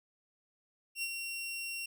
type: tone with ADSR envelope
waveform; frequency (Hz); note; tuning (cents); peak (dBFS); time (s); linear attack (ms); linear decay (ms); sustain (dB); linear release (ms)
sawtooth; 2740; F7; -34; -29; 0.95-1.86; 77; 49; -5; 6
effects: none